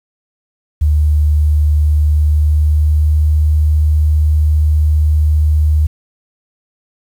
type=tone with pitch glide; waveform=sine; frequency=75.2 to 76.25 Hz; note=D2 to D#2; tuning=+42 to -34 cents; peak=-8 dBFS; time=0.81-5.87 s; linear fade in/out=10 ms; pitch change=+24 cents; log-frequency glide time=1.97-3.27 s; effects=7-bit